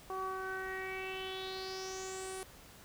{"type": "tone with low-pass filter sweep", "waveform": "sawtooth", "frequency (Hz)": 378.5, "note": "F#4", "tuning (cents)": 39, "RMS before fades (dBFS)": -41, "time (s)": [0.1, 2.43], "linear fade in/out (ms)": 0, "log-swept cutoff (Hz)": [1000, 10000], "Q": 5.9, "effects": ["pink hiss -56 dBFS RMS until 2.84 s"]}